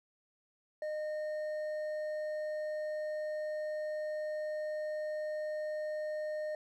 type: tone with hard clipping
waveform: triangle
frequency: 612 Hz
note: D#5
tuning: 29 cents flat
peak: -36 dBFS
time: 0.82-6.55 s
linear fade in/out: 2 ms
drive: 8 dB
effects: none